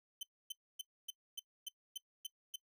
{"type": "tone bursts", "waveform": "sawtooth", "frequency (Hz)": 3069, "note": "G7", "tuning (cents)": -37, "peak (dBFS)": -37, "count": 9, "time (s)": [0.21, 2.559], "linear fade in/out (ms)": 5, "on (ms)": 21, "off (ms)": 270, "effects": ["noise-tail reverb RT60 0.1 s tail -21 dB re dry"]}